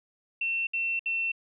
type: tone bursts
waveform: sine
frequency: 2700 Hz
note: E7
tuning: 41 cents sharp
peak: -26 dBFS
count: 3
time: 0.41-1.318 s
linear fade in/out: 5 ms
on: 260 ms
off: 64 ms
effects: none